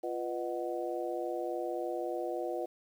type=harmonic tone with a mistuned harmonic; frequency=123.47 Hz; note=B2; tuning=in tune; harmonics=3 / 4 / 5 / 6; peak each=-37 / -38 / -39 / -40 dBFS; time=0.03-2.66 s; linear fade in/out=10 ms; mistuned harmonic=3; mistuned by=-110 cents; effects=10-bit